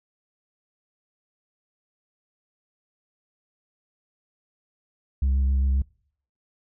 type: tone with vibrato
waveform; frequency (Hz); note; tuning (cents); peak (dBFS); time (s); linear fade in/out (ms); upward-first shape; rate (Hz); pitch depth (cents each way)
sine; 67; C2; +42; -16; 5.22-5.82; 5; sine; 7.5; 21
effects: noise-tail reverb RT60 0.6 s tail -26 dB re dry + tanh soft clip ceiling -18 dBFS